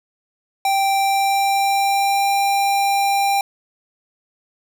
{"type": "tone with pitch glide", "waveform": "square", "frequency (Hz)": [784, 794.5], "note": ["G5", "G5"], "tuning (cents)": [0, 23], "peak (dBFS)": -16, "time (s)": [0.65, 3.41], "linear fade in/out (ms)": 2, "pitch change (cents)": 23, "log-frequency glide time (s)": [0.94, 2.31], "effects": []}